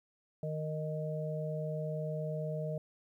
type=harmonic tone; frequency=154.8 Hz; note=D#3; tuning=9 cents flat; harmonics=1 / 3 / 4; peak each=-36 / -42 / -39 dBFS; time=0.43-2.78 s; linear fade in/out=2 ms; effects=12-bit